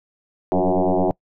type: tone with frequency modulation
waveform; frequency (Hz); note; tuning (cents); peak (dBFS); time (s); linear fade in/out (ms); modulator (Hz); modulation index
sine; 180; F#3; -47; -15; 0.52-1.11; 0; 92.3; 6.7
effects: noise-tail reverb RT60 0.1 s tail -24 dB re dry